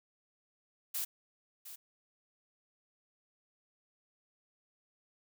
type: noise with echo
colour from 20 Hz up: blue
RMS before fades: -36 dBFS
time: 0.94-1.05 s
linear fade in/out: 10 ms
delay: 710 ms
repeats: 1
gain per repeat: -12 dB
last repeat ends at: 1.76 s
effects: none